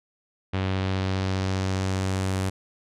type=tone with low-pass filter sweep; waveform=sawtooth; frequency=94.9 Hz; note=F#2; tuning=44 cents sharp; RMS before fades=-26 dBFS; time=0.53-2.5 s; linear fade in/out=10 ms; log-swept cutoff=3200 to 10000 Hz; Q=1.4; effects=none